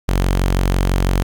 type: tone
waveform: sawtooth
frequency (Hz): 46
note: F#1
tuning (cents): -9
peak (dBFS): -10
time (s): 0.08-1.23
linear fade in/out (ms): 10
effects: 8-bit